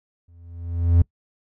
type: tone with exponential growth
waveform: triangle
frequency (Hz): 85.3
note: F2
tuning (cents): -40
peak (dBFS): -8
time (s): 0.28-1.02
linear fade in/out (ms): 5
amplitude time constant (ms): 160
effects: noise-tail reverb RT60 0.1 s tail -24 dB re dry